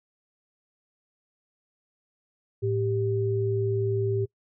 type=tone pair together; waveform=sine; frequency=110 / 392.3 Hz; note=A2 / G4; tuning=0 / +1 cents; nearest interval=octave + minor seventh; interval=2201 cents; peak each=-26 dBFS; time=2.62-4.26 s; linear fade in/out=20 ms; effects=noise-tail reverb RT60 0.1 s tail -23 dB re dry